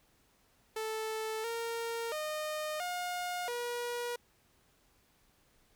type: tone with pitch steps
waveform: sawtooth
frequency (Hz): 438.8 / 462.3 / 613 / 715 / 481.2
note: A4 / A#4 / D#5 / F5 / B4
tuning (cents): -5 / -14 / -26 / +41 / -45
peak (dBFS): -31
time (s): 0.76-4.16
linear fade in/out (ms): 5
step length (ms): 680
effects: pink hiss -69 dBFS RMS until 5.75 s